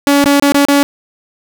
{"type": "tone with dropouts", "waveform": "sawtooth", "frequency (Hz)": 283.4, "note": "C#4", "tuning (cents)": 38, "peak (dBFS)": -3, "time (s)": [0.07, 0.83], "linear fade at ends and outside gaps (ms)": 0, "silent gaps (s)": [[0.241, 0.259], [0.398, 0.424], [0.521, 0.545], [0.651, 0.685]], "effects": []}